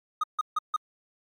triangle tone bursts, 1244.5 Hz, D#6, in tune, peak -21 dBFS, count 4, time 0.21-0.764 s, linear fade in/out 5 ms, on 26 ms, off 150 ms, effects MP3 96 kbps

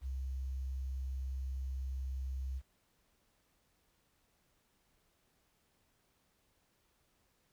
sine tone with quantisation, 65.8 Hz, C2, 10 cents sharp, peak -36 dBFS, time 0.01-2.62 s, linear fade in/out 50 ms, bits 11, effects pink hiss -75 dBFS RMS until 7.52 s

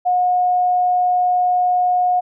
sine tone, 723 Hz, F#5, 40 cents flat, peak -13 dBFS, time 0.05-2.21 s, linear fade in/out 20 ms, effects none

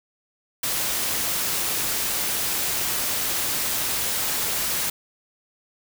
white noise, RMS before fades -25 dBFS, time 0.63-4.9 s, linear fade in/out 5 ms, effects none

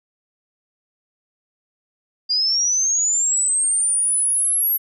sine linear sweep, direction up, 4778 to 11700 Hz, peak -16 dBFS, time 2.29-4.78 s, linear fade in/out 20 ms, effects none

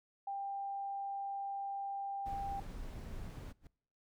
sine tone, 793 Hz, G5, 20 cents sharp, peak -37 dBFS, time 0.27-2.6 s, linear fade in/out 5 ms
brown noise, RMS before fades -45 dBFS, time 2.25-3.53 s, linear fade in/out 20 ms
brown noise with exponential growth, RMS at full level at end -49 dBFS, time 3.56-3.67 s, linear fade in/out 2 ms, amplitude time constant 22 ms
effects noise-tail reverb RT60 0.6 s tail -23 dB re dry

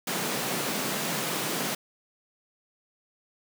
pink high-pass noise, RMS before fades -30 dBFS, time 0.07-1.75 s, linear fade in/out 5 ms, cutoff 140 Hz, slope 48 dB/octave, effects none

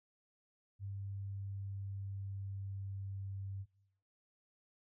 sine tone with pitch glide, 98.9 to 97.59 Hz, G2 to G2, +16 to -7 cents, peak -40 dBFS, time 0.79-3.66 s, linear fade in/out 50 ms, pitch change -23 cents, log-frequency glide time 0.89-3.38 s, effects noise-tail reverb RT60 0.9 s tail -25 dB re dry

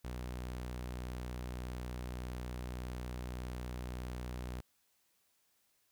sawtooth tone, 61.7 Hz, B1, 1 cent flat, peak -36 dBFS, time 0.04-4.61 s, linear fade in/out 10 ms, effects white hiss -75 dBFS RMS until 5.91 s

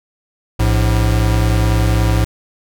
square tone pair together, 57.07 / 107.5 Hz, A#1 / A2, -36 / -40 cents, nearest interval major seventh, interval 1096 cents, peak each -15 dBFS, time 0.59-2.25 s, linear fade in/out 10 ms, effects none

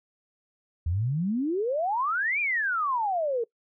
sine exponential two-way sweep, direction up then down, 77.78 to 2462 to 445.5 Hz, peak -24 dBFS, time 0.86-3.44 s, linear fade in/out 5 ms, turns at 2.4 s, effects noise-tail reverb RT60 0.1 s tail -22 dB re dry

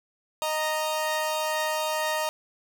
sawtooth tone pair together, 620.7 / 930 Hz, D#5 / A#5, -4 / -4 cents, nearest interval perfect fifth, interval 700 cents, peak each -24 / -25 dBFS, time 0.42-2.29 s, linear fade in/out 0 ms, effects none

